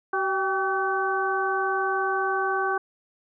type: harmonic tone with a mistuned harmonic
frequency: 380.8 Hz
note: F#4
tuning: 50 cents sharp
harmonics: 1 / 2 / 3 / 4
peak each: -28 / -28 / -28 / -28 dBFS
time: 0.13-2.78 s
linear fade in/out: 5 ms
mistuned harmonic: 2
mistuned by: +54 cents
effects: none